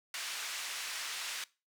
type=band-pass noise; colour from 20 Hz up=pink; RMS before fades=-40 dBFS; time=0.14-1.44 s; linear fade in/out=2 ms; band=1700 to 8400 Hz; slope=12 dB/octave; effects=noise-tail reverb RT60 0.3 s tail -21 dB re dry